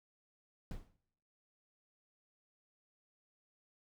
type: noise with exponential decay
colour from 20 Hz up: brown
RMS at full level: -39 dBFS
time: 0.71-0.96 s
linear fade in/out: 1 ms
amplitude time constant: 54 ms
effects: noise-tail reverb RT60 0.8 s tail -22 dB re dry